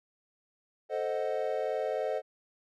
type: chord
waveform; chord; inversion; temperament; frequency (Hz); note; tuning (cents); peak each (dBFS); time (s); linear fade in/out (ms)
triangle; A diminished seventh; none; equal; 440 / 523.3 / 622.3 / 740; A4 / C5 / Eb5 / Gb5; 0 / 0 / 0 / 0; -33 / -32 / -32 / -36; 0.89-2.22; 50
effects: none